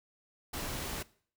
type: noise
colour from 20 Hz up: pink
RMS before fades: -38 dBFS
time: 0.53-1.03 s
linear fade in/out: 10 ms
effects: noise-tail reverb RT60 0.5 s tail -20 dB re dry